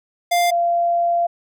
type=tone pair in turn; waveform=square / sine; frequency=698.5 / 688.9 Hz; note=F5 / F5; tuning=0 / -24 cents; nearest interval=unison; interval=24 cents; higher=first; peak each=-15 dBFS; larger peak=neither; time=0.31-0.51 / 0.51-1.27 s; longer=second; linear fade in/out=10 ms; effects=none